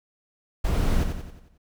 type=noise with echo; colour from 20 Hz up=brown; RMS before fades=-23 dBFS; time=0.64-1.04 s; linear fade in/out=10 ms; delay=90 ms; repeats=6; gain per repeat=-6 dB; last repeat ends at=1.58 s; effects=none